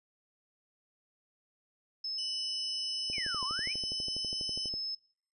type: tone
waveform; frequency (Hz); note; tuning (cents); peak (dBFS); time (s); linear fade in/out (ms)
sine; 5210; E8; -21; -34; 2.04-4.95; 5
type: tone with pitch glide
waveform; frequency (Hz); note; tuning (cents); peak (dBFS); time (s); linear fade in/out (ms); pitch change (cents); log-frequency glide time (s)
sawtooth; 2974 to 3016; F#7 to F#7; +8 to +32; -37; 2.18-4.69; 5; +24; 2.91-4.35
type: click train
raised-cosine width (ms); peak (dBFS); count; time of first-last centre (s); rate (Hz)
2; -31; 21; 3.1-4.739; 12.2
type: exponential two-way sweep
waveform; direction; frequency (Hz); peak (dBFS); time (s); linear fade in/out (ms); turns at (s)
sine; down then up; 2536 to 987.8 to 2536; -37; 3.13-3.73; 2; 3.44
effects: noise-tail reverb RT60 0.5 s tail -21 dB re dry + resampled to 24000 Hz